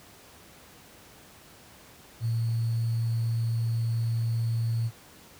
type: tone with sample-and-hold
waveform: sine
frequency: 115 Hz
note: A#2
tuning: 23 cents flat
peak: -24 dBFS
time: 2.2-4.91 s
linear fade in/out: 50 ms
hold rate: 4410 Hz
effects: pink hiss -52 dBFS RMS until 5.39 s + high-pass 60 Hz 12 dB/octave